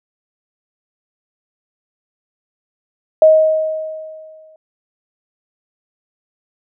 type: tone with exponential decay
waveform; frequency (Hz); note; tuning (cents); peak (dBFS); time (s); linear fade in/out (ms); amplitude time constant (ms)
sine; 629; D#5; +19; -3; 3.22-4.56; 2; 290
effects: none